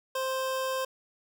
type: tone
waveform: 25% pulse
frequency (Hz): 524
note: C5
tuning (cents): +2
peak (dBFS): -25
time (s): 0.15-0.85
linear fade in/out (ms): 5
effects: none